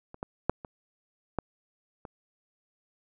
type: clicks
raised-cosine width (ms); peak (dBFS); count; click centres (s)
1; -30 / -20 / -9 / -26 / -14 / -27; 6; 0.144 / 0.229 / 0.496 / 0.648 / 1.387 / 2.052
effects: none

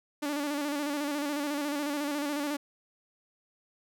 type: tone with vibrato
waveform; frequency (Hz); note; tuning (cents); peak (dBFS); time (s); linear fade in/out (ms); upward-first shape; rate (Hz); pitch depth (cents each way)
sawtooth; 290.6; D4; -18; -26; 0.22-2.57; 10; square; 14; 46
effects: none

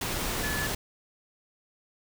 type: tone in noise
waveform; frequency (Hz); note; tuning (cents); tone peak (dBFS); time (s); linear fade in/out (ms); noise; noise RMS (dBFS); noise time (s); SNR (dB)
sine; 1723; A6; -37; -32; 0.43-0.67; 5; pink; -31; 0.01-0.75; -4
effects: none

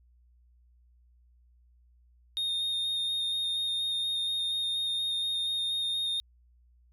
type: tone with vibrato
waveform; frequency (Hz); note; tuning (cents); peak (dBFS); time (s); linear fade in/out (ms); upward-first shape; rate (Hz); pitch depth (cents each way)
triangle; 3682; A#7; -22; -27; 2.37-6.2; 0; square; 4.2; 10
effects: added 60 Hz sine -59 dBFS peak until 6.92 s

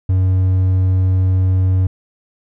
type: tone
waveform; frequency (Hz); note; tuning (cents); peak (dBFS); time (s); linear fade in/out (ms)
triangle; 93.3; F#2; +15; -9; 0.09-1.87; 5
effects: none

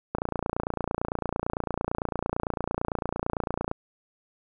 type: click train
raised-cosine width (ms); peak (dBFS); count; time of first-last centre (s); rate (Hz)
1; -13; 104; 0.15-3.714; 28.9
effects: none

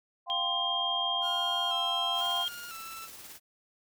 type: chord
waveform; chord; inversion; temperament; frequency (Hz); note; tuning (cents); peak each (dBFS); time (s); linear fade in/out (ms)
sine; F suspended second; none; equal with one note detuned; 698.5 / 784 / 1036.3; F5 / G5 / C6; 0 / 0 / -17; -35 / -37 / -35; 0.26-2.46; 50
type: tone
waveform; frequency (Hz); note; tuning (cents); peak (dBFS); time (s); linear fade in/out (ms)
sine; 3211; G7; +41; -29; 0.3-2.48; 0
type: tone with vibrato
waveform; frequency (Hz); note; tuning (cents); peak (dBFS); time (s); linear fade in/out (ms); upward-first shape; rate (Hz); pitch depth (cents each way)
sawtooth; 1372; F6; -31; -38; 1.21-3.09; 50; square; 1; 55
type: noise with tremolo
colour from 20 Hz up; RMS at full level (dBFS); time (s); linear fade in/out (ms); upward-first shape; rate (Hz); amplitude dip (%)
white; -46; 2.13-3.4; 50; square; 18; 30
effects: none

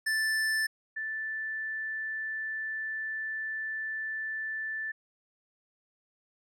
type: tone pair in turn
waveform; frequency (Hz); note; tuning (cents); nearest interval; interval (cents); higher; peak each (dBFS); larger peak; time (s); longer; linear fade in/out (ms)
square / sine; 1760 / 1760; A6 / A6; 0 / 0; unison; 0; neither; -27 / -32; first; 0.06-0.67 / 0.96-4.92; second; 10
effects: low-pass 12000 Hz 12 dB/octave

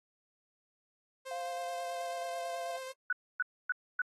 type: tone with vibrato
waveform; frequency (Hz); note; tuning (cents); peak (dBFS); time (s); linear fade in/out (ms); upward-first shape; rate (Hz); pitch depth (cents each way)
sawtooth; 523; C5; -1; -37; 1.25-2.93; 20; sine; 9.2; 16
type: tone with pitch glide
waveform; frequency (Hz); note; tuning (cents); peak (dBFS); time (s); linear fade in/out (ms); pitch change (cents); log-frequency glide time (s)
sine; 698.5 to 686.5; F5 to F5; 0 to -30; -37; 1.31-2.77; 2; -30; 1.61-2.47
type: tone bursts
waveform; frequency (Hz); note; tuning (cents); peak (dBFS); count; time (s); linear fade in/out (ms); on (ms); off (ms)
sine; 1480; F#6; 0; -28; 4; 3.1-4.018; 2; 27; 270
effects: AAC 32 kbps

